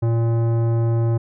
sine tone with tanh clipping, 115.5 Hz, A#2, 16 cents flat, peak -18 dBFS, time 0.02-1.18 s, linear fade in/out 10 ms, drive 15 dB, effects none

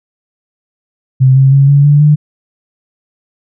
sine tone with pitch steps, 131 / 134.53 / 138.15 / 141.87 / 145.69 / 149.61 Hz, C3 / C3 / C#3 / C#3 / D3 / D3, +2 / +49 / -6 / +40 / -14 / +32 cents, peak -3 dBFS, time 1.2-2.16 s, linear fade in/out 20 ms, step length 160 ms, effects none

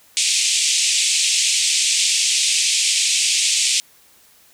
white band-pass noise, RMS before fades -18 dBFS, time 0.17-3.8 s, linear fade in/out 0 ms, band 2300 to 8600 Hz, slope 48 dB/octave, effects white hiss -52 dBFS RMS until 4.53 s

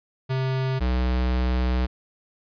square tone pair in turn, 131.5 / 62.53 Hz, C3 / B1, +9 / +22 cents, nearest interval octave + minor second, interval 1287 cents, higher first, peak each -23 / -21 dBFS, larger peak second, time 0.29-0.8 / 0.8-1.87 s, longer second, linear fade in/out 20 ms, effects resampled to 11025 Hz

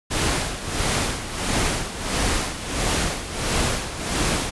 pink noise with tremolo, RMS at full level -21 dBFS, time 0.1-4.51 s, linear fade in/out 20 ms, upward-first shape sine, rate 1.5 Hz, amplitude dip 70%, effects resampled to 24000 Hz

